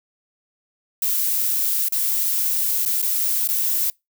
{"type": "noise with dropouts", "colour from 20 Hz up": "violet", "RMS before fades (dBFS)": -21, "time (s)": [1.02, 3.9], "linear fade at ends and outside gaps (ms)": 2, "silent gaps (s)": [[1.885, 1.922], [2.852, 2.859], [3.018, 3.025], [3.475, 3.488]], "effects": ["noise-tail reverb RT60 0.2 s tail -25 dB re dry"]}